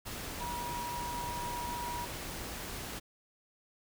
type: tone in noise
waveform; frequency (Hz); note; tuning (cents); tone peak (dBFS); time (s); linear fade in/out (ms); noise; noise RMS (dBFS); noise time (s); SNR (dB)
sine; 962; B5; -46; -37; 0.4-2.06; 20; pink; -41; 0.05-3; +1
effects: none